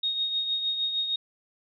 sine tone with tremolo, 3729 Hz, A#7, in tune, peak -23 dBFS, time 0.03-1.16 s, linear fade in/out 5 ms, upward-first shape triangle, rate 6.5 Hz, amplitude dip 55%, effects none

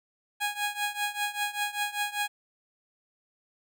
15% pulse tone with tremolo, 826 Hz, G#5, 10 cents flat, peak -19 dBFS, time 0.4-2.28 s, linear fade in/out 20 ms, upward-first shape triangle, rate 5.1 Hz, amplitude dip 90%, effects none

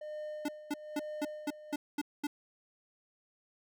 triangle tone with tremolo, 607 Hz, D#5, 43 cents flat, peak -36 dBFS, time 0.01-1.76 s, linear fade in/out 5 ms, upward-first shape sine, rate 1.1 Hz, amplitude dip 70%
square tone bursts, 292.3 Hz, D4, 8 cents flat, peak -32 dBFS, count 8, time 0.45-2.27 s, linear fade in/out 5 ms, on 35 ms, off 220 ms
effects none

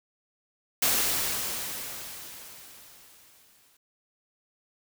white noise with exponential decay, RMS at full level -23 dBFS, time 0.82-3.77 s, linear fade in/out 5 ms, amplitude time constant 640 ms, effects none

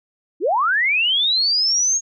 sine linear sweep, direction up, 277.2 to 6645 Hz, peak -15 dBFS, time 0.4-2.01 s, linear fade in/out 50 ms, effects none

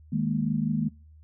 sine chord, D# suspended fourth, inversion none, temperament equal, 155.56 / 207.7 / 233.1 Hz, D#3 / G#3 / A#3, 0 / 0 / 0 cents, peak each -28 dBFS, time 0.12-0.89 s, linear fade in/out 10 ms, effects noise-tail reverb RT60 0.4 s tail -23 dB re dry + added 77 Hz sine -49 dBFS peak until 1.23 s

